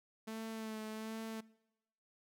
sawtooth tone with vibrato, 220 Hz, A3, in tune, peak -38 dBFS, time 0.27-1.41 s, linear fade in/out 10 ms, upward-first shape sine, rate 1.3 Hz, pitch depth 25 cents each way, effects noise-tail reverb RT60 1.0 s tail -23 dB re dry

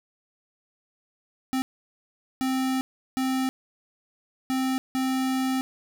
square tone bursts at uneven times, 261.6 Hz, C4, in tune, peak -24 dBFS, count 5, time 1.53-1.62 / 2.41-2.81 / 3.17-3.49 / 4.5-4.78 / 4.95-5.61 s, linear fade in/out 0 ms, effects none

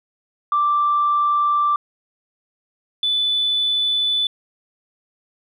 sine tone pair in turn, 1174.7 / 3488 Hz, D6 / A7, 0 / -16 cents, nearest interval octave + perfect fifth, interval 1884 cents, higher second, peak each -14 / -16 dBFS, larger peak first, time 0.52-1.76 / 3.03-4.27 s, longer neither, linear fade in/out 2 ms, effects tanh soft clip ceiling -10 dBFS

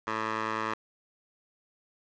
15% pulse tone with band-pass filter, 110 Hz, A2, in tune, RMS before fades -32 dBFS, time 0.07-0.74 s, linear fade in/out 5 ms, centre 1300 Hz, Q 1.7, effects resampled to 16000 Hz + 8-bit

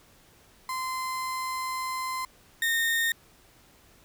35% pulse tone pair in turn, 1035 / 1837.8 Hz, C6 / A#6, -19 / -25 cents, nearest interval minor seventh, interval 994 cents, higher second, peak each -28 / -22 dBFS, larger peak second, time 0.69-2.25 / 2.62-3.12 s, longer first, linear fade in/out 2 ms, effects pink hiss -58 dBFS RMS until 4.04 s

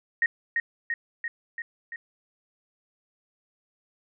sine tone with echo, 1864.7 Hz, A#6, in tune, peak -19 dBFS, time 0.22-0.26 s, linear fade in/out 2 ms, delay 340 ms, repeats 5, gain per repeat -3 dB, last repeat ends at 1.96 s, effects none

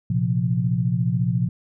sine chord, Bb suspended second, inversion none, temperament equal, 116.54 / 130.81 / 174.61 Hz, Bb2 / C3 / F3, 0 / 0 / 0 cents, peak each -23 dBFS, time 0.1-1.49 s, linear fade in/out 5 ms, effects none

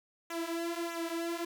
sawtooth tone with flanger, 336.4 Hz, E4, 35 cents sharp, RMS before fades -36 dBFS, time 0.3-1.45 s, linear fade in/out 5 ms, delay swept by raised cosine 0.21 to 5.11 ms, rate 1.6 Hz, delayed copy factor -0.8, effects none

